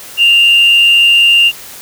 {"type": "tone with frequency modulation", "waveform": "sine", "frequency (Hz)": 2794, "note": "F7", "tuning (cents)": 0, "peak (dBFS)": -3, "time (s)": [0.17, 1.52], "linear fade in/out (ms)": 50, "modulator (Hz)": 104, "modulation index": 0.46, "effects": ["tanh soft clip ceiling -1 dBFS", "white hiss -31 dBFS RMS until 1.81 s"]}